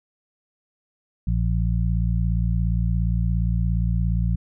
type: harmonic tone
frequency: 57.2 Hz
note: A#1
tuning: 32 cents flat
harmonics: 1 / 2 / 3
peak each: -21 / -24 / -26 dBFS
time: 1.27-4.36 s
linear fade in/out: 5 ms
effects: none